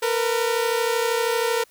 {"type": "tone pair together", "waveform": "sawtooth", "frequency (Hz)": [457.7, 490.5], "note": ["A#4", "B4"], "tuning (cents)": [-32, -12], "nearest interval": "minor second", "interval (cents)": 120, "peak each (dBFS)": [-18, -21], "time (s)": [0.02, 1.64], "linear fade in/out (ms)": 10, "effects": ["white hiss -57 dBFS RMS until 1.7 s"]}